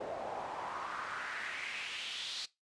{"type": "noise with band-pass filter sweep", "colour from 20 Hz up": "pink", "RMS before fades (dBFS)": -41, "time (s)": [0, 2.46], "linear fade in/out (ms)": 10, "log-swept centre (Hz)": [560, 4200], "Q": 3.1, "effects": ["noise-tail reverb RT60 0.2 s tail -19 dB re dry", "resampled to 22050 Hz"]}